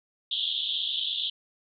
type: band-pass noise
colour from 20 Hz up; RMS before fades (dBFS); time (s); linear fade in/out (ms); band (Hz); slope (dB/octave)
white; -30; 0.31-1.3; 5; 3100 to 3700; 96
effects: none